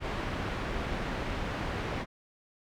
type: low-pass noise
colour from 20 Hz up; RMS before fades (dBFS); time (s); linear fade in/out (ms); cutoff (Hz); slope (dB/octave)
pink; -34; 0-2.06; 50; 2500; 12
effects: none